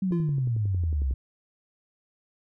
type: exponential sweep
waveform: sine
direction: down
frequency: 196 to 61.9 Hz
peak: -23 dBFS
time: 0.02-1.14 s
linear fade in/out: 5 ms
type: click train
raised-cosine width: 3 ms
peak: -28 dBFS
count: 12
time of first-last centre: 0.11-1.11 s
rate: 11 Hz
type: tone with exponential decay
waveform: triangle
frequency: 343.6 Hz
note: F4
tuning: 28 cents flat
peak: -24 dBFS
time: 0.12-0.51 s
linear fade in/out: 2 ms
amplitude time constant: 83 ms
effects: none